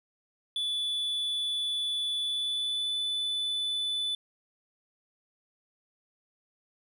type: tone with pitch glide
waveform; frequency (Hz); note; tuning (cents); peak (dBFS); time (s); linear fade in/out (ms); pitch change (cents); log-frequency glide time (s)
triangle; 3460 to 3492; A7 to A7; -30 to -14; -27; 0.56-4.15; 2; +16; 2.2-2.95
effects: none